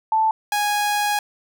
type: tone pair in turn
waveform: sine / sawtooth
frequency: 880 / 828 Hz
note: A5 / G#5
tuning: 0 / -5 cents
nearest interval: minor second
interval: 105 cents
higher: first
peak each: -15 dBFS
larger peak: neither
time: 0.12-0.31 / 0.52-1.19 s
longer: second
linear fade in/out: 2 ms
effects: none